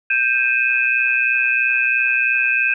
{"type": "tone cluster", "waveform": "sine", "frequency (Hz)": [1573, 2470, 2593], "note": ["G6", "D#7", "E7"], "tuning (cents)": [6, -13, -29], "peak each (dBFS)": -19, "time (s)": [0.1, 2.74], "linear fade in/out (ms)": 5, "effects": []}